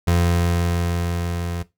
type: tone with level ramp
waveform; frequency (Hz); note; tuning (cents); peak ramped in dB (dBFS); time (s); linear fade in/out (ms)
30% pulse; 86.2; F2; -22; -12 to -22; 0.07-1.63; 10
effects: noise-tail reverb RT60 0.2 s tail -17 dB re dry